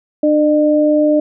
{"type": "tone pair together", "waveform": "sine", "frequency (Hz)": [299.9, 604.3], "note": ["D4", "D5"], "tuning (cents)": [36, 49], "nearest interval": "octave", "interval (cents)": 1213, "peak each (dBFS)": -12, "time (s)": [0.23, 1.2], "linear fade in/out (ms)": 5, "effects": []}